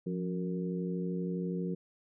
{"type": "harmonic tone with a mistuned harmonic", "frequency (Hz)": 92.5, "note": "F#2", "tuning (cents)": 0, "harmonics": [2, 3, 4, 5], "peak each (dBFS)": [-33, -42, -40, -41], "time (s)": [0.06, 1.75], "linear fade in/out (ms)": 10, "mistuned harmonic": 2, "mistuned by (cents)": -86, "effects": []}